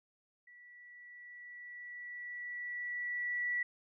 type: tone with level ramp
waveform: sine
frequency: 1951 Hz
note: B6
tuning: 22 cents flat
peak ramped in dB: -55 to -31 dBFS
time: 0.47-3.63 s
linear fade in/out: 5 ms
effects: none